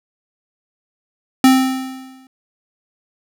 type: tone with exponential decay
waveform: square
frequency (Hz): 261.6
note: C4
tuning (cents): 0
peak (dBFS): -6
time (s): 1.44-2.27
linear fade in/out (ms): 2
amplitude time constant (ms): 180
effects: none